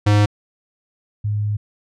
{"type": "tone pair in turn", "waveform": ["square", "sine"], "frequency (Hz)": [103.83, 104.55], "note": ["G#2", "G#2"], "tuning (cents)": [0, 12], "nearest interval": "unison", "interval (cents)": 12, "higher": "second", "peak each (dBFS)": [-12, -18], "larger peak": "first", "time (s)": [[0.06, 0.26], [1.24, 1.57]], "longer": "second", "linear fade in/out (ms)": 10, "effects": ["low-pass 6000 Hz 12 dB/octave"]}